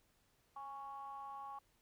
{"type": "ring-modulated tone", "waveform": "triangle", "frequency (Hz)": 142.5, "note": "C#3", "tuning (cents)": 48, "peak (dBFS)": -40, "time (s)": [0.56, 1.59], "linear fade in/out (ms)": 5, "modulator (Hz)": 967, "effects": ["tanh soft clip ceiling -37 dBFS", "pink hiss -75 dBFS RMS until 1.81 s"]}